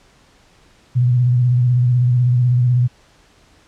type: tone with vibrato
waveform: sine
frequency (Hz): 123.47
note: B2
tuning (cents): 0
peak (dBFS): -11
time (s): 0.95-2.88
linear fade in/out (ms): 20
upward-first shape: square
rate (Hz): 16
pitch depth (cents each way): 35
effects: pink hiss -52 dBFS RMS until 3.67 s + low-pass 7000 Hz 12 dB/octave